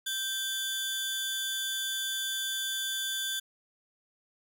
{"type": "tone pair together", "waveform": "sawtooth", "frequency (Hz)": [1565, 3480], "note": ["G6", "A7"], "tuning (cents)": [-3, -20], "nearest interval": "octave + major second", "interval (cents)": 1383, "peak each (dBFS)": [-33, -29], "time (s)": [0.06, 3.4], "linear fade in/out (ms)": 10, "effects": []}